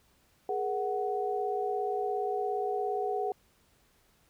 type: tone cluster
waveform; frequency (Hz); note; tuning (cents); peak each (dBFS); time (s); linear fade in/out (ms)
sine; 415 / 472.2 / 743; G#4 / A#4 / F#5; -1 / +22 / +7; -32 / -37 / -32; 0.49-3.32; 2
effects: pink hiss -67 dBFS RMS until 4.29 s